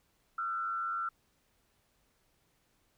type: tone with frequency modulation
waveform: sine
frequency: 1352 Hz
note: E6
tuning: 43 cents sharp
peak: -32 dBFS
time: 0.38-1.09 s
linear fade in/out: 5 ms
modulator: 98.5 Hz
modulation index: 0.66
effects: pink hiss -73 dBFS RMS until 2.97 s